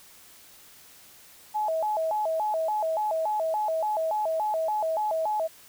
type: tone with vibrato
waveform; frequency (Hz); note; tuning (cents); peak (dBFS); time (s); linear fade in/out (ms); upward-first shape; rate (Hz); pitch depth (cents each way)
sine; 740; F#5; 0; -24; 1.54-5.48; 20; square; 3.5; 240
effects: white hiss -52 dBFS RMS until 5.68 s